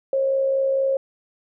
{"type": "tone with amplitude modulation", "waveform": "sine", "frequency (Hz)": 540, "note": "C#5", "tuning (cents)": -45, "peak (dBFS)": -16, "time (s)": [0.13, 0.97], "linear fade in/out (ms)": 2, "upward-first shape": "sine", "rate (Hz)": 64.3, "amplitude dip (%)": 35, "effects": []}